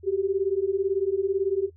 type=beating tone pair; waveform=sine; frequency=378.4 / 396.4 Hz; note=F#4 / G4; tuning=+39 / +19 cents; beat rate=18 Hz; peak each=-25 dBFS; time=0.03-1.7 s; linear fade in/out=50 ms; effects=noise-tail reverb RT60 0.1 s tail -17 dB re dry + added 84 Hz sine -50 dBFS peak until 1.76 s